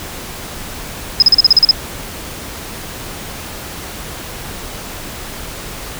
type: tone bursts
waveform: sine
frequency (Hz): 5090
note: D#8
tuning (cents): +39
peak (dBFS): -3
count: 9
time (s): 1.2-1.711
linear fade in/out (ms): 2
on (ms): 23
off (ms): 38
effects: pink hiss -28 dBFS RMS until 5.99 s